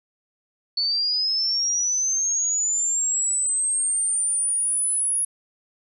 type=linear sweep; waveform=sine; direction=up; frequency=4435 to 10500 Hz; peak=-20 dBFS; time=0.77-5.25 s; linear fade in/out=5 ms; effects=none